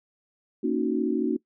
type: chord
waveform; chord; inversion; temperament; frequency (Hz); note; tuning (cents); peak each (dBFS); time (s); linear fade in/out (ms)
sine; D# minor seventh; second; equal; 233.1 / 277.2 / 311.1 / 370; A#3 / C#4 / D#4 / F#4; 0 / 0 / 0 / 0; -28; 0.63-1.37; 10
effects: noise-tail reverb RT60 0.1 s tail -20 dB re dry